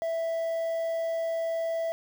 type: tone with quantisation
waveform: triangle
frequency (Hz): 659.3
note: E5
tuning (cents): 0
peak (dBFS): -25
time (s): 0.02-1.92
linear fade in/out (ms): 0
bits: 8
effects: none